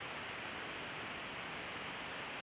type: low-pass noise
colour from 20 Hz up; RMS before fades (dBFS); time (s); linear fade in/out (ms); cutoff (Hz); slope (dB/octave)
white; -45; 0-2.41; 10; 3100; 48
effects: high-pass 80 Hz 12 dB/octave + resampled to 8000 Hz